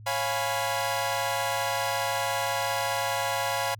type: chord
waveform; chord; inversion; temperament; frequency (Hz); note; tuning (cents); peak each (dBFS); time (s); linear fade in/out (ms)
sawtooth; C# dominant seventh; none; equal with one note detuned; 548.9 / 698.5 / 830.6 / 987.8; C#5 / E#5 / G#5 / B5; -17 / 0 / 0 / 0; -28; 0.06-3.75; 10
effects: added 107 Hz sine -43 dBFS peak until 3.79 s